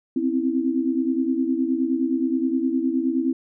sine tone cluster, 257.1 / 266.7 / 328.2 Hz, C4 / C4 / E4, -30 / +33 / -8 cents, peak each -24 dBFS, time 0.16-3.33 s, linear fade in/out 5 ms, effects none

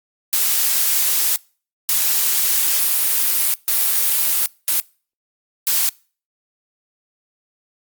blue noise bursts at uneven times, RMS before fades -17 dBFS, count 5, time 0.33-1.36 / 1.89-3.54 / 3.68-4.46 / 4.68-4.8 / 5.67-5.89 s, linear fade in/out 0 ms, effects noise-tail reverb RT60 0.4 s tail -25 dB re dry + Opus 48 kbps

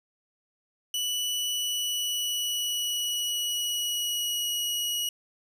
sawtooth tone with pitch glide, 2960 to 2907 Hz, F#7 to F#7, 0 to -31 cents, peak -24 dBFS, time 0.94-5.09 s, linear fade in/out 2 ms, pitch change -31 cents, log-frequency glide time 1.34-4.47 s, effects none

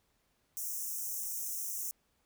white high-pass noise, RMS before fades -38 dBFS, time 0.57-1.91 s, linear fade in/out 0 ms, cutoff 5600 Hz, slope 96 dB/octave, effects pink hiss -75 dBFS RMS until 2.25 s

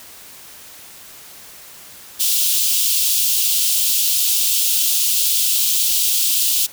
white high-pass noise, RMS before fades -17 dBFS, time 2.19-6.67 s, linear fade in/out 20 ms, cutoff 2800 Hz, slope 48 dB/octave, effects white hiss -40 dBFS RMS until 6.72 s

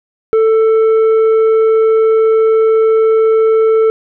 triangle tone with tanh clipping, 443 Hz, A4, 12 cents sharp, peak -8 dBFS, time 0.33-3.9 s, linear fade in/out 0 ms, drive 10 dB, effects none

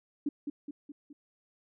sine tone with echo, 290 Hz, D4, 22 cents flat, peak -27 dBFS, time 0.26-0.29 s, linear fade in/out 5 ms, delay 210 ms, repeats 4, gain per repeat -5 dB, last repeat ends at 1.13 s, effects none

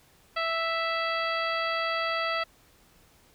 harmonic tone, 659.3 Hz, E5, in tune, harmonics 1 / 2 / 3 / 4 / 5 / 6 / 7, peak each -32 / -30 / -33 / -36 / -38 / -45 / -39 dBFS, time 0.36-2.44 s, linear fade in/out 10 ms, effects pink hiss -60 dBFS RMS until 3.34 s

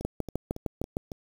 two click trains, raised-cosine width 2 ms, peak -24 / -15 dBFS, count 5 / 7, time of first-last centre 0.01-1.118 / 0.05-0.969 s, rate 3.61 / 6.53 Hz, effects 7-bit

